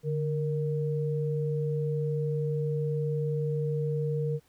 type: tone pair together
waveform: sine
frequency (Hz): 146.83 / 466.2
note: D3 / A#4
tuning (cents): 0 / 0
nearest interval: octave + minor sixth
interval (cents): 2000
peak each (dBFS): -28 / -31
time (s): 0.03-4.4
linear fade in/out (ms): 50
effects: pink hiss -66 dBFS RMS until 4.48 s